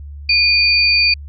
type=tone pair together; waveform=sine; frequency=2440 / 4603 Hz; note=D#7 / D8; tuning=-34 / -36 cents; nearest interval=major seventh; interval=1098 cents; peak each=-13 dBFS; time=0.29-1.14 s; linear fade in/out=5 ms; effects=added 72 Hz sine -29 dBFS peak until 1.28 s